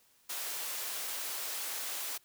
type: high-pass noise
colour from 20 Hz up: white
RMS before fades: -38 dBFS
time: 0.29-2.18 s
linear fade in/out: 10 ms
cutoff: 460 Hz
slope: 12 dB/octave
effects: white hiss -67 dBFS RMS until 2.24 s